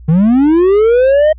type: linear sweep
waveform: triangle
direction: up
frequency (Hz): 149 to 630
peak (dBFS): -4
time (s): 0.08-1.33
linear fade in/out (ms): 10
effects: added 60 Hz sine -31 dBFS peak until 1.38 s + resampled to 8000 Hz